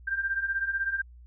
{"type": "beating tone pair", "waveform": "sine", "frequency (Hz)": [1571, 1587], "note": ["G6", "G6"], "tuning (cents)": [3, 21], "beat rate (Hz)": 16, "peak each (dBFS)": [-32, -28], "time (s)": [0.07, 1.02], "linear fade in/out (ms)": 10, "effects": ["added 60 Hz sine -47 dBFS peak until 1.26 s"]}